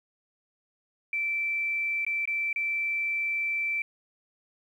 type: tone with dropouts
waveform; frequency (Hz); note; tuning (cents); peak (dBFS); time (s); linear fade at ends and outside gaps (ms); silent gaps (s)
sine; 2333; D7; -12; -26; 1.13-3.82; 2; 2.049-2.065 / 2.255-2.275 / 2.529-2.56
effects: 10-bit